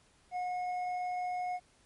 triangle tone with hard clipping, 724 Hz, F#5, 38 cents flat, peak -34 dBFS, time 0.31-1.6 s, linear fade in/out 50 ms, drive 8 dB, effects pink hiss -66 dBFS RMS until 1.85 s + MP3 48 kbps

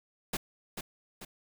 pink noise with echo, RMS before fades -33 dBFS, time 0.33-0.37 s, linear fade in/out 5 ms, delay 440 ms, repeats 2, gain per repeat -6 dB, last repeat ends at 1.25 s, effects none

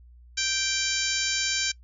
harmonic tone, 783 Hz, G5, 2 cents flat, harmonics 2 / 3 / 4 / 5 / 6 / 7 / 8 / 9, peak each -33 / -33 / -33 / -33 / -33 / -33 / -33 / -33 dBFS, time 0.37-1.72 s, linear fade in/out 10 ms, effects noise-tail reverb RT60 0.1 s tail -21 dB re dry + added 60 Hz sine -48 dBFS peak until 1.83 s

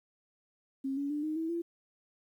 sine tone with pitch steps, 270 / 282.6 / 295.8 / 309.6 / 324.1 / 339.2 Hz, C#4 / C#4 / D4 / D#4 / E4 / E4, -45 / +34 / +13 / -9 / -29 / +50 cents, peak -31 dBFS, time 0.84-1.62 s, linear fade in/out 10 ms, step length 130 ms, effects 11-bit

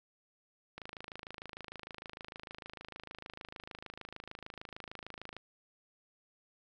click train, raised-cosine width 0.3 ms, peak -28 dBFS, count 123, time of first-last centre 0.78-5.366 s, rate 26.6 Hz, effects none

